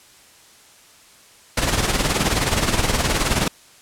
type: noise with tremolo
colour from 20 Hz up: pink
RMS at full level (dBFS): -17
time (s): 1.57-3.48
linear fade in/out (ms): 5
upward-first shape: sine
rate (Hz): 19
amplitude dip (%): 60
effects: white hiss -49 dBFS RMS until 3.81 s + low-pass 10000 Hz 12 dB/octave